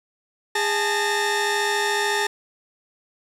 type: tone cluster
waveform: sawtooth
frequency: 410.1 / 874 / 1830 Hz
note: G#4 / A5 / A#6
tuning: -22 / -12 / -32 cents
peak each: -21 dBFS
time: 0.55-2.27 s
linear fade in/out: 5 ms
effects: low-pass 10000 Hz 12 dB/octave + 9-bit